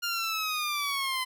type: linear sweep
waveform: 15% pulse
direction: down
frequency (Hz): 1411 to 1017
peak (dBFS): -22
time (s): 0.02-1.25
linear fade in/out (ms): 20
effects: none